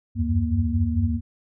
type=tone cluster; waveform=sine; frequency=77.5 / 90.8 / 95.4 / 234.3 Hz; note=D#2 / F#2 / G2 / A#3; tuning=-6 / -32 / -47 / +9 cents; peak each=-25 dBFS; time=0.15-1.21 s; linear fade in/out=50 ms; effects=none